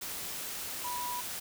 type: tone in noise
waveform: sine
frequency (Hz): 979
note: B5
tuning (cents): -15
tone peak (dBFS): -35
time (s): 0.84-1.21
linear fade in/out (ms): 10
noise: white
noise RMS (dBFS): -39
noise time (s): 0.01-1.4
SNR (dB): +1
effects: none